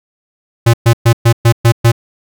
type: tone bursts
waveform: square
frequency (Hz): 116.54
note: A#2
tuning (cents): 0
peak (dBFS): -5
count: 7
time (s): 0.66-1.919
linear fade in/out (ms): 10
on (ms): 77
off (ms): 120
effects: none